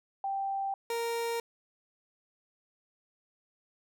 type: tone pair in turn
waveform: sine / 30% pulse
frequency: 784 / 465.4 Hz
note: G5 / A#4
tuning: 0 / -3 cents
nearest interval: major sixth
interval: 903 cents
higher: first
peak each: -30 / -28 dBFS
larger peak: second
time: 0.24-0.74 / 0.9-1.4 s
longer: neither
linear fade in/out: 2 ms
effects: none